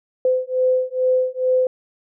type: beating tone pair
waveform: sine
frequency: 510 / 512.3 Hz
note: C5 / C5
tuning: -44 / -37 cents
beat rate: 2.3 Hz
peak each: -19 dBFS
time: 0.25-1.67 s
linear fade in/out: 2 ms
effects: none